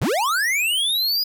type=linear sweep; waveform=square; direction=up; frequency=62.6 to 4978 Hz; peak=-19 dBFS; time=0.01-1.24 s; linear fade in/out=10 ms; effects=none